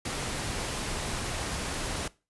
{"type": "noise", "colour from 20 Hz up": "pink", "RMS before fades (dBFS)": -33, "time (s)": [0.05, 2.08], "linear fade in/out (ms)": 5, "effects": ["noise-tail reverb RT60 0.3 s tail -21 dB re dry", "resampled to 24000 Hz"]}